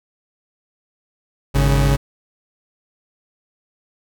40% pulse tone pair together, 51.29 / 138.59 Hz, G#1 / C#3, -21 / 0 cents, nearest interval octave + perfect fourth, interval 1721 cents, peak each -15 dBFS, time 1.54-1.97 s, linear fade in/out 20 ms, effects none

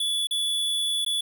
square tone with dropouts, 3435 Hz, A7, 42 cents flat, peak -24 dBFS, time 0-1.21 s, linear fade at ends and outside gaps 5 ms, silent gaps 0.271-0.309 / 1.049-1.062 s, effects none

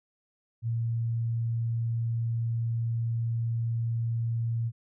sine tone, 115.6 Hz, A#2, 14 cents flat, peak -26 dBFS, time 0.62-4.72 s, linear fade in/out 50 ms, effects none

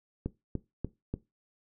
click train, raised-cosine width 3 ms, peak -19 dBFS, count 4, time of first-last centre 0.26-1.14 s, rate 3.41 Hz, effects noise-tail reverb RT60 0.2 s tail -17 dB re dry

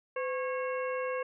harmonic tone with a mistuned harmonic, 546 Hz, C#5, 26 cents flat, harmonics 1 / 2 / 3 / 4 / 5, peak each -32 / -38 / -42 / -44 / -46 dBFS, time 0.16-1.23 s, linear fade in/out 5 ms, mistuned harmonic 1, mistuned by -120 cents, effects none

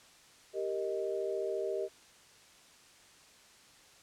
sine chord, Eb major, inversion first, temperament equal, 392 / 466.2 / 622.3 Hz, G4 / Bb4 / Eb5, 0 / 0 / 0 cents, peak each -35 / -38 / -37 dBFS, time 0.53-1.89 s, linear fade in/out 50 ms, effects white hiss -59 dBFS RMS until 4.02 s + low-pass 8000 Hz 12 dB/octave

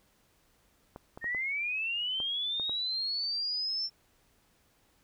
clicks, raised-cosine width 1 ms, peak -29 dBFS, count 7, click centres 0.961 / 1.175 / 1.243 / 1.348 / 2.202 / 2.598 / 2.695 s
sine linear sweep, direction up, 1815 to 5410 Hz, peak -30 dBFS, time 1.21-3.9 s, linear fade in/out 50 ms
effects pink hiss -68 dBFS RMS until 5.03 s

